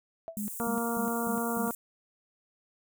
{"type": "tone with exponential decay", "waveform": "sine", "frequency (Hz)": 659.3, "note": "E5", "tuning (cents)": 0, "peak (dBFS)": -32, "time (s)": [0.28, 0.41], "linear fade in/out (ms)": 0, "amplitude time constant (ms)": 27}
{"type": "tone bursts", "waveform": "sine", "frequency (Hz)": 207.7, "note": "G#3", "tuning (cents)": 0, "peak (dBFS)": -32, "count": 5, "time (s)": [0.37, 1.68], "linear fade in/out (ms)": 0, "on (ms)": 110, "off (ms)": 190}
{"type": "high-pass noise", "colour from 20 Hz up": "white", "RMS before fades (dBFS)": -40, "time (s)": [0.37, 1.75], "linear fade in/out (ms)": 2, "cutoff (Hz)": 7000, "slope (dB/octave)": 48}
{"type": "harmonic tone", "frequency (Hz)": 233.1, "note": "A#3", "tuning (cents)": 0, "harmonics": [1, 2, 3, 4, 5, 6], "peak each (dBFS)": [-32, -35, -37, -38, -39, -40], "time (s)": [0.6, 1.71], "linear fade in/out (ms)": 0}
{"effects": []}